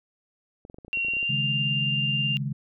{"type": "clicks", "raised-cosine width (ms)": 2, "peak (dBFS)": -30, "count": 12, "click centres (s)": [0.651, 0.699, 0.744, 0.785, 0.848, 0.881, 0.973, 1.048, 1.084, 1.136, 1.168, 1.229]}
{"type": "tone with pitch glide", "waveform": "sine", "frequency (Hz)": [2748, 2793], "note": ["F7", "F7"], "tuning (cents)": [-29, -1], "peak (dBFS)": -24, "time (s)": [0.93, 2.37], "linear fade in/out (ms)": 0, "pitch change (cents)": 28, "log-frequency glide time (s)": [1.06, 1.32]}
{"type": "chord", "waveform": "sine", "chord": "C# suspended second", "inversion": "none", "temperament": "equal with one note detuned", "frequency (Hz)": [136.92, 155.56, 207.7], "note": ["C#3", "D#3", "G#3"], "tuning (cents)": [-21, 0, 0], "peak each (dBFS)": [-28, -33, -34], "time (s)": [1.29, 2.53], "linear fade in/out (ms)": 10}
{"effects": []}